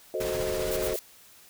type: chord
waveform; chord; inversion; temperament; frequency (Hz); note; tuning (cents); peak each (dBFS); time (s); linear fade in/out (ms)
sine; F# diminished seventh; none; equal; 370 / 440 / 523.3 / 622.3; F#4 / A4 / C5 / Eb5; 0 / 0 / 0 / 0; -33; 0.14-0.96; 2
type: noise with tremolo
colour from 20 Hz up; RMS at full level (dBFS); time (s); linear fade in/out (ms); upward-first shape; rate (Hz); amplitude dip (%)
pink; -34; 0.2-0.94; 5; sine; 15; 25
type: noise bursts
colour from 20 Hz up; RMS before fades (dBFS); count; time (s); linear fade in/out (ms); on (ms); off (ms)
blue; -35; 3; 0.71-0.993; 5; 57; 56
effects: white hiss -54 dBFS RMS until 1.49 s